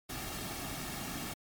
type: noise with comb filter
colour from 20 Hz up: pink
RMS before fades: -40 dBFS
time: 0.09-1.34 s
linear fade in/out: 10 ms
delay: 2 ms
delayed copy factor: -0.55
effects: MP3 96 kbps